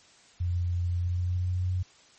sine tone with pitch glide, 87.9 to 91.37 Hz, F2 to F#2, +12 to -21 cents, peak -25 dBFS, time 0.4-1.83 s, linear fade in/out 10 ms, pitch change +67 cents, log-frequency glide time 0.94-1.72 s, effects white hiss -57 dBFS RMS until 2.18 s + MP3 32 kbps

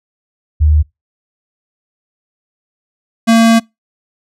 sine / square tone pair in turn, 76 / 227.7 Hz, D#2 / A#3, -40 / -40 cents, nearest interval octave + perfect fifth, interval 1900 cents, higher second, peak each -6 dBFS, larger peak neither, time 0.6-0.83 / 3.27-3.6 s, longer second, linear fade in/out 20 ms, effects noise-tail reverb RT60 0.2 s tail -25 dB re dry + low-pass 10000 Hz 12 dB/octave

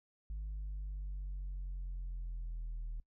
sine linear sweep, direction down, 51.91 to 39.2 Hz, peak -36 dBFS, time 0.3-3 s, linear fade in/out 0 ms, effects noise-tail reverb RT60 0.1 s tail -22 dB re dry + tanh soft clip ceiling -37 dBFS

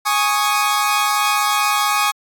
sawtooth chord, Ab suspended fourth, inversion none, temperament equal, 830.6 / 1108.7 / 1244.5 Hz, Ab5 / Db6 / Eb6, 0 / 0 / 0 cents, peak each -16 dBFS, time 0.05-2.12 s, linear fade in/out 20 ms, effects AAC 64 kbps

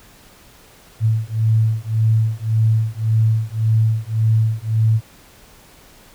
sine beating tone pair, 110 / 111.8 Hz, A2 / A2, 0 / +28 cents, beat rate 1.8 Hz, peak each -17 dBFS, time 1-5.01 s, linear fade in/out 50 ms, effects pink hiss -47 dBFS RMS until 6.14 s

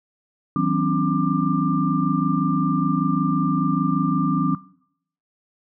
sine tone cluster, 162.1 / 188.5 / 258.4 / 283.6 / 1190 Hz, E3 / F#3 / C4 / C#4 / D6, -29 / +32 / -21 / +40 / +22 cents, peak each -24 dBFS, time 0.56-4.55 s, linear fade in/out 2 ms, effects noise-tail reverb RT60 0.7 s tail -21 dB re dry

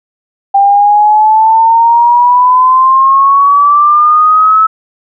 sine exponential sweep, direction up, 790 to 1306 Hz, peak -3 dBFS, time 0.54-4.67 s, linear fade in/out 10 ms, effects none

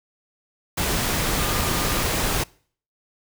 sine tone in noise, 1208 Hz, D6, 48 cents sharp, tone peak -33 dBFS, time 1.38-2.02 s, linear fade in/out 10 ms, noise pink, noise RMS -23 dBFS, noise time 0.77-2.44 s, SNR -13 dB, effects noise-tail reverb RT60 0.5 s tail -24 dB re dry

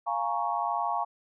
sine chord, Bb minor seventh, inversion second, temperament equal, 698.5 / 830.6 / 932.3 / 1108.7 Hz, F5 / Ab5 / Bb5 / Db6, 0 / 0 / 0 / 0 cents, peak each -32 dBFS, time 0.06-1.05 s, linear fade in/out 20 ms, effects none

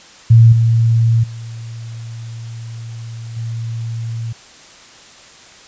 sine tone with level steps, 114.7 Hz, A#2, 28 cents flat, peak -3 / -9 / -26 / -20 dBFS, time 0.3-4.33 s, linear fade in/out 10 ms, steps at 0.52 / 1.23 / 3.36 s, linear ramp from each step 10 ms, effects white hiss -41 dBFS RMS until 5.67 s + resampled to 16000 Hz

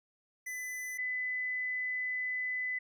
square / sine tone pair in turn, 2006 / 2006 Hz, B6 / B6, +26 / +26 cents, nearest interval unison, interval 0 cents, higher neither, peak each -38 / -32 dBFS, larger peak second, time 0.46-0.98 / 0.98-2.79 s, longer second, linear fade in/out 10 ms, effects none

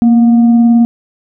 sine tone with frequency modulation, 233.1 Hz, A#3, in tune, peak -4 dBFS, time 0.02-0.85 s, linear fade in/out 0 ms, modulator 485 Hz, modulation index 0.22, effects none

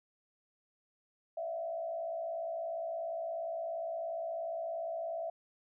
sine tone with frequency modulation, 663 Hz, E5, 10 cents sharp, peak -35 dBFS, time 1.37-5.3 s, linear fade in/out 5 ms, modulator 57.1 Hz, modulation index 0.72, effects none

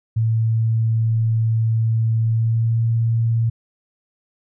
sine tone with pitch glide, 112.6 to 114.63 Hz, A2 to A#2, +40 to -29 cents, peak -15 dBFS, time 0.16-3.5 s, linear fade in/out 10 ms, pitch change +31 cents, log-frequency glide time 2.2-2.8 s, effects none

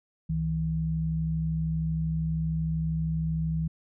sine tone pair together, 67.36 / 160.2 Hz, C#2 / E3, -49 / -49 cents, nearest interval octave + minor third, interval 1500 cents, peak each -33 / -26 dBFS, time 0.29-3.68 s, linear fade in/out 10 ms, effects none

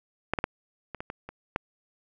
clicks, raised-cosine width 0.5 ms, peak -10 / -12 / -10 / -21 / -20 / -20 / -24 / -11 dBFS, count 8, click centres 0.336 / 0.388 / 0.441 / 0.947 / 1.005 / 1.101 / 1.29 / 1.561 s, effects none

